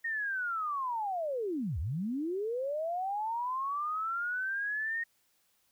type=linear two-way sweep; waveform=sine; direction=down then up; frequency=1864.7 to 65.41 to 1864.7 Hz; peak=-31 dBFS; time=0.04-5.04 s; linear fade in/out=10 ms; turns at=1.79 s; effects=white hiss -72 dBFS RMS until 5.71 s

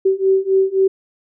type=beating tone pair; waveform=sine; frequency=382 / 385.8 Hz; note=G4 / G4; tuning=-45 / -28 cents; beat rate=3.8 Hz; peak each=-16 / -15 dBFS; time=0.05-0.88 s; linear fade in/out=10 ms; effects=none

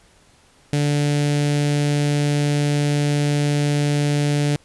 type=tone with notch filter; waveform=sawtooth; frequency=145.8 Hz; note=D3; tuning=12 cents flat; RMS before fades=-19 dBFS; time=0.73-4.56 s; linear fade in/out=0 ms; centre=1100 Hz; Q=0.95; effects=pink hiss -54 dBFS RMS until 4.64 s + resampled to 24000 Hz

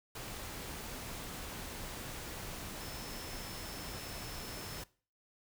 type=tone in noise; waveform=sine; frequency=5274 Hz; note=E8; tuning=in tune; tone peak=-52 dBFS; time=2.8-4.82 s; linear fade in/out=5 ms; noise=pink; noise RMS=-44 dBFS; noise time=0.15-4.84 s; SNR=-11 dB; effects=noise-tail reverb RT60 0.4 s tail -20 dB re dry

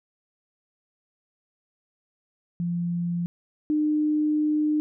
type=tone pair in turn; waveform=sine; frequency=172.9 / 302.9 Hz; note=F3 / D#4; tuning=-17 / -46 cents; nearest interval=minor seventh; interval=971 cents; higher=second; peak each=-24 / -20 dBFS; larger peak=second; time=2.6-3.26 / 3.7-4.8 s; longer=second; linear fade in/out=0 ms; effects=none

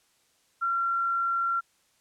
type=tone; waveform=sine; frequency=1369 Hz; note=F6; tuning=35 cents flat; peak=-24 dBFS; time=0.61-1.61 s; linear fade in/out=20 ms; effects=white hiss -67 dBFS RMS until 2 s + low-pass 10000 Hz 12 dB/octave

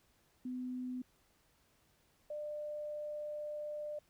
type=tone pair in turn; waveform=sine; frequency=252.2 / 597.4 Hz; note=B3 / D5; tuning=+36 / +29 cents; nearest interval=octave + minor third; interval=1493 cents; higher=second; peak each=-38 / -39 dBFS; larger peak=first; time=0.45-1.02 / 2.3-3.99 s; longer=second; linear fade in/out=5 ms; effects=pink hiss -72 dBFS RMS until 4.09 s

